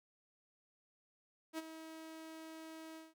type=tone with ADSR envelope; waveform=sawtooth; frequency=320.3 Hz; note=E4; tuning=50 cents flat; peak=-34 dBFS; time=1.53-3.14 s; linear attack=52 ms; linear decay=27 ms; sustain=-11 dB; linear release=180 ms; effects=none